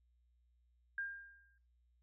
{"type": "tone with exponential decay", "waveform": "sine", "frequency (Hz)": 1604, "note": "G6", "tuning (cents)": 39, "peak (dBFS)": -36, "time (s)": [0.98, 1.58], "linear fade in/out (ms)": 2, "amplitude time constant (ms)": 130, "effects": ["noise-tail reverb RT60 0.4 s tail -17 dB re dry", "added 60 Hz sine -70 dBFS peak until 2.02 s"]}